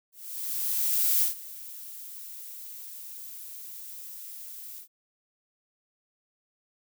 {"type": "noise with ADSR envelope", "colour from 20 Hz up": "violet", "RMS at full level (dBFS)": -23, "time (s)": [0.12, 4.88], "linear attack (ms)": 1100, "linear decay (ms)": 120, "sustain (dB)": -19, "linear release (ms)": 99, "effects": []}